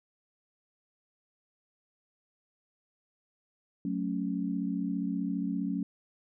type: chord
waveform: sine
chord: F# minor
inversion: none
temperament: equal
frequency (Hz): 185 / 220 / 277.2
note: F#3 / A3 / C#4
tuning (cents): 0 / 0 / 0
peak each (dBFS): -33 / -35 / -33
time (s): 3.85-5.83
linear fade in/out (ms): 2
effects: none